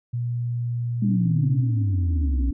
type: tone with pitch glide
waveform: sine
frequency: 120.1 to 119 Hz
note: B2 to A#2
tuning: -48 to +36 cents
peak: -23 dBFS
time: 0.13-1.61 s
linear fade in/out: 10 ms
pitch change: -16 cents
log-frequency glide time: 0.33-1.18 s
type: exponential sweep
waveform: sine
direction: down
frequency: 209.3 to 58.27 Hz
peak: -19 dBFS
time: 1.02-2.51 s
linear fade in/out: 5 ms
type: band-pass noise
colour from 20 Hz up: pink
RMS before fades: -34 dBFS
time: 1.04-2.53 s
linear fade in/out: 5 ms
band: 250 to 290 Hz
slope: 96 dB/octave
effects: none